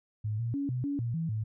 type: tone with pitch steps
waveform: sine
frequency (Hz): 106.9 / 116.8 / 280.9 / 125.4 / 283.8 / 117.7 / 163.8 / 109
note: A2 / A#2 / C#4 / B2 / C#4 / A#2 / E3 / A2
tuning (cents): -49 / +4 / +23 / +27 / +41 / +17 / -11 / -16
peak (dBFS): -29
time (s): 0.24-1.44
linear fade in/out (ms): 10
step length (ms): 150
effects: none